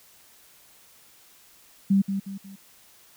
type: tone with echo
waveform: sine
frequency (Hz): 196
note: G3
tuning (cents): 0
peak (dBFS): -16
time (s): 1.9-2.02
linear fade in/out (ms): 10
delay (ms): 180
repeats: 3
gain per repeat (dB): -8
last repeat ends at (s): 2.56
effects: white hiss -55 dBFS RMS until 3.16 s